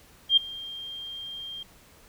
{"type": "tone with ADSR envelope", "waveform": "sine", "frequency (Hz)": 3195, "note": "G7", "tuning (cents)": 32, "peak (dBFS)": -13, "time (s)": [0.29, 1.63], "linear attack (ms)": 80, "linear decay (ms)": 8, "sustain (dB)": -22, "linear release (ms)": 5, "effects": ["pink hiss -55 dBFS RMS until 2.08 s"]}